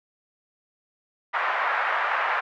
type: band-pass noise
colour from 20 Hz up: white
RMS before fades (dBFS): -25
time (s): 1.33-2.41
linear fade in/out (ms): 20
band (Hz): 680 to 1800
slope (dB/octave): 24
effects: none